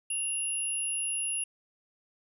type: tone pair together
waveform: sine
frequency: 2781 / 10500 Hz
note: F7 / E9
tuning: -8 / -8 cents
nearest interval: octave + major seventh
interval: 2300 cents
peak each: -34 / -29 dBFS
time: 0.1-1.44 s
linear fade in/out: 5 ms
effects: tanh soft clip ceiling -24 dBFS